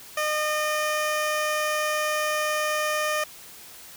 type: tone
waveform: 15% pulse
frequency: 609 Hz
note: D#5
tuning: 37 cents flat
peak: -17 dBFS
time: 0.17-3.24 s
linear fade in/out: 5 ms
effects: white hiss -45 dBFS RMS until 3.96 s